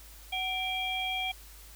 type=tone cluster; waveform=sine; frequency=749 / 2354 / 3257 Hz; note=F#5 / D7 / G#7; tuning=+21 / +3 / -34 cents; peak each=-35 / -34 / -34 dBFS; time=0.32-1.32 s; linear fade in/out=10 ms; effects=added 52 Hz sine -50 dBFS peak until 1.75 s + white hiss -53 dBFS RMS until 1.75 s

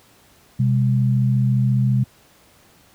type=tone pair together; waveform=sine; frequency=127.59 / 202.1 Hz; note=C3 / G#3; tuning=-43 / -47 cents; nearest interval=minor sixth; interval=796 cents; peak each=-15 / -22 dBFS; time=0.59-2.04 s; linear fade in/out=10 ms; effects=pink hiss -53 dBFS RMS until 2.94 s + high-pass 60 Hz 12 dB/octave

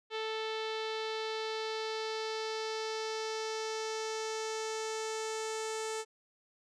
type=tone with low-pass filter sweep; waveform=sawtooth; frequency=440 Hz; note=A4; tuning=in tune; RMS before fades=-37 dBFS; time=0.1-6.05 s; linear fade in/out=50 ms; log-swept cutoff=3600 to 7700 Hz; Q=2.5; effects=none

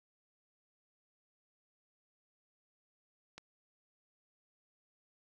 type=click; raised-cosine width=0.2 ms; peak=-30 dBFS; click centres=3.38 s; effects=none

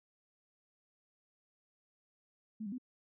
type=tone with pitch steps; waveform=sine; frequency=217.6 / 198.3 / 253.1 Hz; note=A3 / G3 / B3; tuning=-19 / +20 / +43 cents; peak=-38 dBFS; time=2.6-2.783 s; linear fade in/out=10 ms; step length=61 ms; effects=none

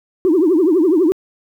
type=tone with vibrato; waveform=sine; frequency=341.5 Hz; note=F4; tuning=39 cents flat; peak=-9 dBFS; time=0.25-1.12 s; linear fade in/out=0 ms; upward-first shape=triangle; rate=12 Hz; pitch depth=270 cents each way; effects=tanh soft clip ceiling -6 dBFS + 8-bit

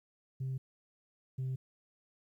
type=tone pair in turn; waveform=sine; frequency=131.8 / 130.44 Hz; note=C3 / C3; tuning=+13 / -5 cents; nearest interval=unison; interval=18 cents; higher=first; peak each=-32 / -31 dBFS; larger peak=second; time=0.4-0.58 / 1.38-1.56 s; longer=neither; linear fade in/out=10 ms; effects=tanh soft clip ceiling -32 dBFS + 12-bit

